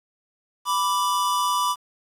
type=tone pair together; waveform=square; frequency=987.8 / 1171 Hz; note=B5 / D6; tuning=0 / -5 cents; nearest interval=minor third; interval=295 cents; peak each=-24 dBFS; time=0.65-1.76 s; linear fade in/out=50 ms; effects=resampled to 32000 Hz + 8-bit